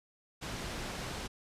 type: low-pass noise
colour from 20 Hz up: pink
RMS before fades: -40 dBFS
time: 0.41-1.28 s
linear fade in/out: 20 ms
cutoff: 7000 Hz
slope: 12 dB/octave
effects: resampled to 32000 Hz